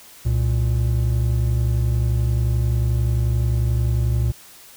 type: tone pair together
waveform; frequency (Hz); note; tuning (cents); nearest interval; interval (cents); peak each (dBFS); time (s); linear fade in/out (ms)
triangle; 65.85 / 117.2; C2 / A#2; +12 / +10; minor seventh; 998; -18 / -17; 0.25-4.32; 10
effects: white hiss -45 dBFS RMS until 4.76 s